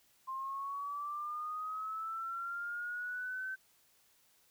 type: linear sweep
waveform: sine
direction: up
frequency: 1050 to 1542 Hz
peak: -37 dBFS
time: 0.27-3.56 s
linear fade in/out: 20 ms
effects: white hiss -69 dBFS RMS until 4.5 s